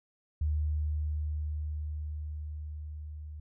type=tone with level ramp; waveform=sine; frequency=75.8 Hz; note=D#2; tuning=45 cents flat; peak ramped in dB=-26 to -40 dBFS; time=0.41-3.4 s; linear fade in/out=5 ms; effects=none